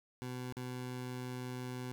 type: tone with dropouts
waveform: 20% pulse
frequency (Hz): 125.8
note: B2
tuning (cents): +32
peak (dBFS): -35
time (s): 0.22-1.92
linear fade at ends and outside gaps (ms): 0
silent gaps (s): 0.524-0.568
effects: none